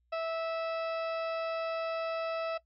harmonic tone with a mistuned harmonic, 655 Hz, E5, 11 cents flat, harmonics 1 / 2 / 3 / 4 / 5 / 6 / 7 / 8, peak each -32 / -38 / -49 / -44 / -56 / -53 / -56 / -55 dBFS, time 0.12-2.58 s, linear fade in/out 10 ms, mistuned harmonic 7, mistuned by +53 cents, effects noise-tail reverb RT60 0.1 s tail -19 dB re dry + added 60 Hz sine -70 dBFS peak until 2.65 s

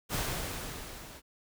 pink noise with level ramp, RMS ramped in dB -31 to -49 dBFS, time 0.09-1.22 s, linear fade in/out 50 ms, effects none

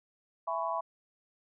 sine chord, C# minor seventh, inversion first, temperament just, 665.2 / 831.5 / 997.9 / 1108.7 Hz, E5 / G#5 / B5 / C#6, +16 / +2 / +18 / 0 cents, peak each -35 / -39 / -34 / -37 dBFS, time 0.47-0.81 s, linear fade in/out 10 ms, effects none

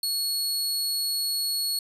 sawtooth tone, 4350 Hz, C#8, 33 cents flat, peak -22 dBFS, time 0.03-1.79 s, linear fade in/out 2 ms, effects resampled to 32000 Hz

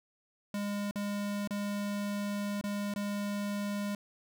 square tone with dropouts, 203.8 Hz, G#3, 32 cents flat, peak -33 dBFS, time 0.54-3.95 s, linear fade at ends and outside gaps 2 ms, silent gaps 0.911-0.957 / 1.475-1.507 / 2.612-2.639 / 2.939-2.96 s, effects none

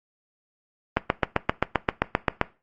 click train, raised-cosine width 0.5 ms, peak -3 dBFS, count 12, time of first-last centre 0.97-2.414 s, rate 7.62 Hz, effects noise-tail reverb RT60 0.3 s tail -19 dB re dry + Opus 24 kbps

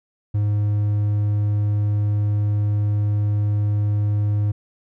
triangle tone, 103.83 Hz, G#2, in tune, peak -15 dBFS, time 0.34-4.52 s, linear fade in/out 10 ms, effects none

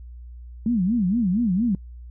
sine tone with vibrato, 207.7 Hz, G#3, in tune, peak -18 dBFS, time 0.66-1.75 s, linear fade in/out 2 ms, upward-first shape sine, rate 4.3 Hz, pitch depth 280 cents each way, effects noise-tail reverb RT60 0.1 s tail -26 dB re dry + added 60 Hz sine -37 dBFS peak until 2.1 s

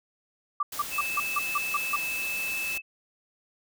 sine tone bursts, 1173 Hz, D6, 2 cents flat, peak -23 dBFS, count 8, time 0.6-1.96 s, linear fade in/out 5 ms, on 30 ms, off 160 ms
white noise, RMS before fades -37 dBFS, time 0.72-2.78 s, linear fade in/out 5 ms
sine tone, 2620 Hz, E7, 11 cents flat, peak -29 dBFS, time 0.9-2.82 s, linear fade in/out 50 ms
effects none

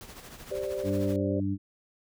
pink noise with tremolo, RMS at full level -44 dBFS, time 0.01-1.16 s, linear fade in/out 0 ms, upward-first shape sine, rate 13 Hz, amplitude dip 55%
sine chord, G suspended fourth, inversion none, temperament just, 392 / 522.7 / 588 Hz, G4 / C5 / D5, 0 / -2 / +2 cents, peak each -34 dBFS, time 0.51-1.4 s, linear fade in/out 5 ms
harmonic tone, 97.7 Hz, G2, 5 cents flat, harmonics 1 / 2 / 3, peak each -31 / -32 / -30 dBFS, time 0.83-1.58 s, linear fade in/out 50 ms
effects none

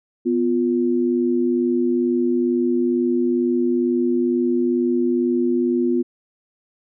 sine tone pair together, 248.5 / 350.7 Hz, B3 / F4, +11 / +7 cents, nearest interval tritone, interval 596 cents, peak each -19 dBFS, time 0.25-6.03 s, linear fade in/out 20 ms, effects none

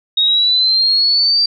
sine exponential sweep, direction up, 3743 to 4699 Hz, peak -10 dBFS, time 0.17-1.46 s, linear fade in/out 5 ms, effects none

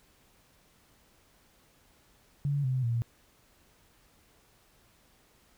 sine tone with pitch steps, 142.6 / 129.26 / 117.17 Hz, C#3 / C3 / A#2, +49 / -21 / +9 cents, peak -26 dBFS, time 2.45-3.02 s, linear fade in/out 0 ms, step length 190 ms, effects pink hiss -64 dBFS RMS until 5.57 s

